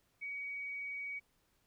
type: tone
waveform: sine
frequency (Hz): 2258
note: C#7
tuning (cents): +31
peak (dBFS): -39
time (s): 0.21-1.2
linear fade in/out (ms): 20
effects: pink hiss -75 dBFS RMS until 1.66 s